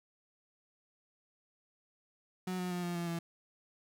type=tone with pitch steps; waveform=35% pulse; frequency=183.8 / 180.64 / 177.54 / 174.49 / 171.49 / 168.55 Hz; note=F#3 / F#3 / F3 / F3 / F3 / E3; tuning=-11 / -41 / +29 / -1 / -31 / +39 cents; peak=-33 dBFS; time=2.47-3.19 s; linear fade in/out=5 ms; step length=120 ms; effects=none